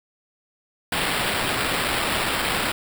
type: noise with sample-and-hold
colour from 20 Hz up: violet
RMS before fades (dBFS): -24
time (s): 0.92-2.72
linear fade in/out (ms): 5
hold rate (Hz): 6300
effects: none